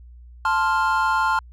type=chord; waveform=triangle; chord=F major; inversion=first; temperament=equal; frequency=880 / 1046.5 / 1396.9 Hz; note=A5 / C6 / F6; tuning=0 / 0 / 0 cents; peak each=-20 dBFS; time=0.45-1.39 s; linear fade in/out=2 ms; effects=tanh soft clip ceiling -6 dBFS + added 60 Hz sine -41 dBFS peak until 1.52 s